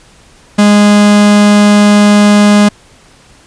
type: tone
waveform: 45% pulse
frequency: 206.7 Hz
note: G#3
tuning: 8 cents flat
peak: -3 dBFS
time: 0.58-2.69 s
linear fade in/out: 10 ms
effects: pink hiss -42 dBFS RMS until 3.46 s + resampled to 22050 Hz